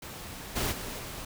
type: noise with level steps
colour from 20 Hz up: pink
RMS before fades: -42 / -30 / -38 / -40 dBFS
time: 0.02-1.25 s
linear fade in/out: 5 ms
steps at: 0.55 / 0.71 / 0.98 s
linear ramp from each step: 20 ms
effects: none